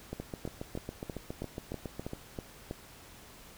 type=two click trains; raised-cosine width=2 ms; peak=-23 / -24 dBFS; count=9 / 15; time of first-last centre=0.13-2.711 / 0.2-2.134 s; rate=3.1 / 7.24 Hz; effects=pink hiss -53 dBFS RMS until 3.57 s